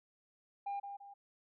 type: tone with echo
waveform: sine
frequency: 802 Hz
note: G5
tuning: 39 cents sharp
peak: -34 dBFS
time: 0.66-0.8 s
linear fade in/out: 10 ms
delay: 170 ms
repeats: 2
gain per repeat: -8 dB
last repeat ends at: 1.14 s
effects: tanh soft clip ceiling -35 dBFS